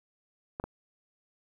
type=clicks; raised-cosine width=1 ms; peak=-21 dBFS; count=2; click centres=0.599 / 0.64 s; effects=10-bit